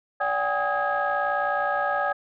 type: tone cluster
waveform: sine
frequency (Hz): 577 / 754 / 813 / 1259 / 1645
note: D5 / F#5 / G#5 / D#6 / G#6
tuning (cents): -31 / +32 / -37 / +20 / -17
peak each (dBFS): -28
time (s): 0.2-2.13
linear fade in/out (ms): 10
effects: tanh soft clip ceiling -14 dBFS